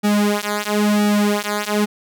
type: tone with flanger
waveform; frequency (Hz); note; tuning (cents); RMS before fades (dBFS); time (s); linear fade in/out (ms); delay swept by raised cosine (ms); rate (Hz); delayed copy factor
sawtooth; 207.7; G#3; 0; -18; 0.03-1.86; 20; 1.9 to 5.2; 0.99; -1
effects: none